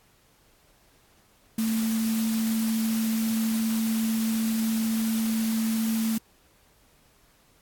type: tone in noise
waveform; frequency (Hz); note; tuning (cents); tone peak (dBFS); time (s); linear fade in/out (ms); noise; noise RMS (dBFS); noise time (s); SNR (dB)
sine; 223.2; A3; +25; -23; 1.58-6.18; 5; white; -36; 1.58-6.18; +10
effects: pink hiss -61 dBFS RMS until 7.61 s + AAC 64 kbps